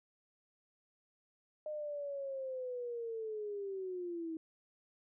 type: linear sweep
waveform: sine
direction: down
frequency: 613 to 318.1 Hz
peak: -38 dBFS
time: 1.66-4.37 s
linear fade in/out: 2 ms
effects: none